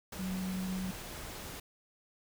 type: tone in noise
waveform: sine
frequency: 186.6 Hz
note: F#3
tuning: 15 cents sharp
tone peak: -34 dBFS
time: 0.19-0.91 s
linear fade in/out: 5 ms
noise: pink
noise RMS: -44 dBFS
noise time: 0.12-1.6 s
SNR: +7 dB
effects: none